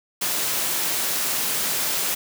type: high-pass noise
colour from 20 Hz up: white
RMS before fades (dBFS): -24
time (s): 0.21-2.15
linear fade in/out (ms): 10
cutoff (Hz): 130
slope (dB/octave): 12
effects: none

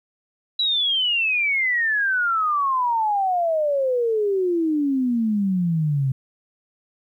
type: exponential sweep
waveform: sine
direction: down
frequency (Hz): 3951 to 130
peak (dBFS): -18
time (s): 0.59-6.12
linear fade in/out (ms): 5
effects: 10-bit

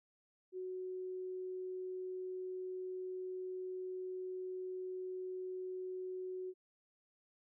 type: tone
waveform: sine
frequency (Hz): 370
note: F#4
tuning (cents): 0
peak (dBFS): -40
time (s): 0.52-6.54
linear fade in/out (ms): 50
effects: none

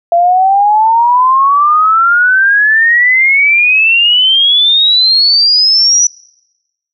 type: exponential sweep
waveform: sine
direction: up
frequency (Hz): 677 to 5930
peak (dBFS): -5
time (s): 0.12-6.07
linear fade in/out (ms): 2
effects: noise-tail reverb RT60 1.0 s tail -26 dB re dry

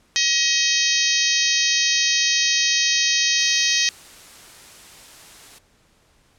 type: harmonic tone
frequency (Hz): 634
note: D#5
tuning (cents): +32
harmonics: 3 / 4 / 5 / 6 / 7 / 8 / 9 / 10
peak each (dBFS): -25 / -25 / -25 / -25 / -25 / -25 / -25 / -25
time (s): 0.16-3.89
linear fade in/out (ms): 0
type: noise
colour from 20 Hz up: white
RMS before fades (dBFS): -44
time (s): 3.38-5.59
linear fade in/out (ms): 10
effects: pink hiss -59 dBFS RMS until 6.38 s + low-pass 10000 Hz 12 dB/octave

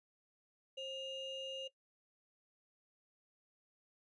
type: ring-modulated tone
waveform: triangle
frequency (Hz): 1683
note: G#6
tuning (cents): +23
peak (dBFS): -37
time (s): 0.77-1.68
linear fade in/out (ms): 10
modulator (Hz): 1150
effects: noise-tail reverb RT60 0.1 s tail -17 dB re dry + resampled to 22050 Hz

